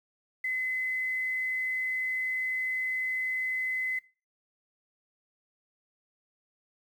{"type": "tone with quantisation", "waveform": "sine", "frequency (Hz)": 2033, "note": "B6", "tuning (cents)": 50, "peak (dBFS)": -28, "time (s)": [0.44, 3.99], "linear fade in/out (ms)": 5, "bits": 9, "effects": ["noise-tail reverb RT60 0.3 s tail -18 dB re dry"]}